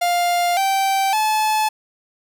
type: tone with pitch steps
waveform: 45% pulse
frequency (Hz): 701 / 777.8 / 863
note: F5 / G5 / A5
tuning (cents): +6 / -14 / -34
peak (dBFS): -16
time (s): 0.01-1.69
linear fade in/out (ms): 10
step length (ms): 560
effects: none